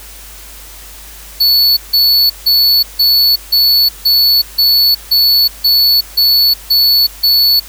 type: tone bursts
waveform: square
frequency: 4435 Hz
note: C#8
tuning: in tune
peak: -7 dBFS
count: 12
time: 1.4-7.6 s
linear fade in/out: 10 ms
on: 370 ms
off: 160 ms
effects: added 50 Hz sine -35 dBFS peak until 7.68 s + white hiss -34 dBFS RMS until 7.68 s